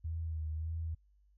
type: tone with vibrato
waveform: sine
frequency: 79.9 Hz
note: D#2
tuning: 47 cents sharp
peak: -35 dBFS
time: 0.04-0.95 s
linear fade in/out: 10 ms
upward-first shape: sine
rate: 1.7 Hz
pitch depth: 45 cents each way
effects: noise-tail reverb RT60 0.1 s tail -25 dB re dry + added 50 Hz sine -64 dBFS peak until 1.37 s